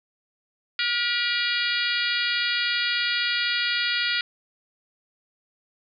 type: harmonic tone with a mistuned harmonic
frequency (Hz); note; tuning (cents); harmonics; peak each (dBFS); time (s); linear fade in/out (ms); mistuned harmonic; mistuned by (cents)
476.3; A#4; +37; 3 / 4 / 5 / 6 / 7 / 8 / 9 / 10; -28 / -29 / -30 / -31 / -31 / -32 / -33 / -33; 0.79-4.21; 2; 4; +35
effects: none